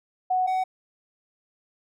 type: tone pair in turn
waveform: sine / triangle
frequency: 740 / 749 Hz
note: F#5 / F#5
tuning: 0 / +21 cents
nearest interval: unison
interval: 21 cents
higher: second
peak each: -20 dBFS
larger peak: neither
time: 0.3-0.47 / 0.47-0.64 s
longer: neither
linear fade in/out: 10 ms
effects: none